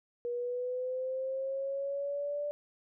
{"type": "linear sweep", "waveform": "sine", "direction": "up", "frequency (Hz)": [478.5, 587.3], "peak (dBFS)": -32, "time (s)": [0.25, 2.51], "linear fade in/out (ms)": 0, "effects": []}